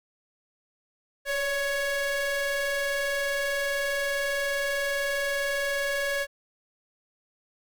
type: ring-modulated tone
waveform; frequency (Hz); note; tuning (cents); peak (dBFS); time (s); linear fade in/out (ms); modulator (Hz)
40% pulse; 554.4; C#5; 0; -22; 1.25-6.27; 50; 1120
effects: none